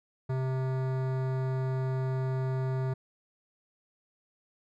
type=tone with hard clipping; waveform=sine; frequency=130.81 Hz; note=C3; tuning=in tune; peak=-30 dBFS; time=0.29-2.94 s; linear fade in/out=10 ms; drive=17 dB; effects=none